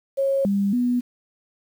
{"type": "tone with pitch steps", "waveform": "sine", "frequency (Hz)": [546, 199.4, 245.5], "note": ["C#5", "G3", "B3"], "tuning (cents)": [-26, 30, -10], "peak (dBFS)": -18, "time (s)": [0.17, 1.01], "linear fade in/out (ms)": 20, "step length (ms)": 280, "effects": ["8-bit"]}